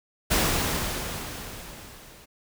pink noise with level ramp, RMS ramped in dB -21 to -50 dBFS, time 0.3-2.26 s, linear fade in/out 20 ms, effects none

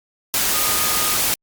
sine tone in noise, 1235 Hz, D#6, 13 cents flat, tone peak -28 dBFS, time 0.54-1.16 s, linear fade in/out 0 ms, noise white, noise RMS -19 dBFS, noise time 0.34-1.34 s, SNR -12 dB, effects Opus 48 kbps

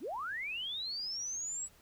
sine linear sweep, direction up, 191.3 to 7902 Hz, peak -36 dBFS, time 0-1.69 s, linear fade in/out 50 ms, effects pink hiss -63 dBFS RMS until 1.81 s

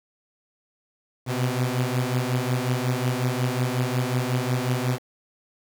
sawtooth beating tone pair, 123.47 / 128.97 Hz, B2 / C3, 0 / -25 cents, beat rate 5.5 Hz, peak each -21 / -22 dBFS, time 1.26-4.99 s, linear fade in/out 50 ms, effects 7-bit

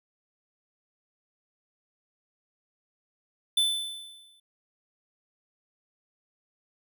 square tone with exponential decay, 3517 Hz, A7, 1 cent flat, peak -20 dBFS, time 3.57-4.4 s, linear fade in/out 5 ms, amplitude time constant 180 ms, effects none

